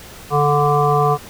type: harmonic tone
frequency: 146.2 Hz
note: D3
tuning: 7 cents flat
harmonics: 1 / 3 / 5 / 7 / 8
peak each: -18 / -18 / -18 / -22 / -19 dBFS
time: 0.3-1.18 s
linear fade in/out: 50 ms
effects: pink hiss -38 dBFS RMS until 1.29 s